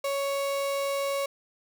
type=tone; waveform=35% pulse; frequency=556 Hz; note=C#5; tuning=5 cents sharp; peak=-25 dBFS; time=0.04-1.26 s; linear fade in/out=5 ms; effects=none